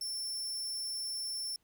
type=tone; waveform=sawtooth; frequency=5390 Hz; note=E8; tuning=38 cents sharp; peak=-33 dBFS; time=0.01-1.56 s; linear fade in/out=2 ms; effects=pink hiss -75 dBFS RMS until 1.63 s